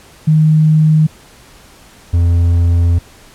sine / triangle tone pair in turn, 155.56 / 85.66 Hz, D#3 / F2, 0 / -33 cents, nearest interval minor seventh, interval 1033 cents, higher first, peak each -6 dBFS, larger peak neither, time 0.27-1.07 / 2.13-2.99 s, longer second, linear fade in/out 10 ms, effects pink hiss -42 dBFS RMS until 3.34 s + low-pass 12000 Hz 12 dB/octave

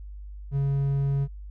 triangle tone, 138.8 Hz, C#3, 3 cents sharp, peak -20 dBFS, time 0.51-1.28 s, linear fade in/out 50 ms, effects added 50 Hz sine -37 dBFS peak until 1.5 s

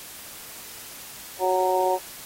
harmonic tone, 185 Hz, F#3, in tune, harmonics 2 / 3 / 4 / 5, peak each -25 / -25 / -25 / -25 dBFS, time 1.39-1.99 s, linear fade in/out 50 ms, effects white hiss -41 dBFS RMS until 2.25 s + AAC 48 kbps

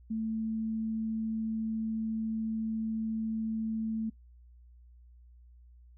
sine tone, 221.5 Hz, A3, 12 cents sharp, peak -30 dBFS, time 0.1-4.1 s, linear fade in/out 10 ms, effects noise-tail reverb RT60 0.1 s tail -22 dB re dry + added 60 Hz sine -53 dBFS peak until 5.97 s

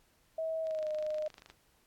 sine tone with pitch glide, 644 to 613.5 Hz, E5 to D#5, -41 to -25 cents, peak -32 dBFS, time 0.38-1.28 s, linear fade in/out 5 ms, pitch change -84 cents, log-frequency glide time 0.63-0.88 s
click train, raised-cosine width 0.2 ms, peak -34 dBFS, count 22, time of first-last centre 0.67-1.5 s, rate 25.3 Hz
effects pink hiss -69 dBFS RMS until 1.86 s + AAC 64 kbps

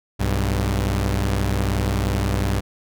sawtooth tone pair together, 62.49 / 99.2 Hz, B1 / G2, +21 / +21 cents, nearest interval minor sixth, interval 800 cents, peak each -18 dBFS, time 0.19-2.61 s, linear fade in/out 20 ms, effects none

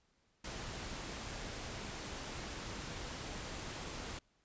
pink noise, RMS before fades -44 dBFS, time 0.44-4.19 s, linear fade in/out 5 ms, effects pink hiss -75 dBFS RMS until 4.44 s + resampled to 16000 Hz

